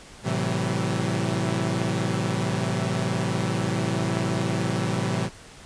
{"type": "chord", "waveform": "sawtooth", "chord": "F# half-diminished seventh", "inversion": "first", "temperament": "equal with one note detuned", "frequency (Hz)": [110, 130.81, 164.81, 189.43], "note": ["A2", "C3", "E3", "F#3"], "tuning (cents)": [0, 0, 0, 41], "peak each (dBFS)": -25, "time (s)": [0.23, 5.3], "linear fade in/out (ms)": 50, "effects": ["pink hiss -46 dBFS RMS until 5.65 s", "resampled to 22050 Hz"]}